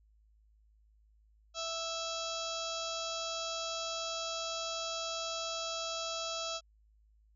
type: harmonic tone with a mistuned harmonic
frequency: 659.3 Hz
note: E5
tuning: in tune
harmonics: 1 / 2 / 4 / 5 / 6 / 7 / 8 / 9 / 10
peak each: -41 / -42 / -47 / -44 / -44 / -47 / -45 / -48 / -47 dBFS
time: 1.54-6.61 s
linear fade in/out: 50 ms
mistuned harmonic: 10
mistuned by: +33 cents
effects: added 53 Hz sine -63 dBFS peak until 7.35 s